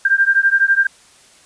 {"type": "beating tone pair", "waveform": "sine", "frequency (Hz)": [1584, 1596], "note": ["G6", "G6"], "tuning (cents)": [18, 31], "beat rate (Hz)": 12, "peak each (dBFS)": -14, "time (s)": [0.05, 0.87], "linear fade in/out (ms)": 5, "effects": ["white hiss -48 dBFS RMS until 1.45 s", "resampled to 22050 Hz"]}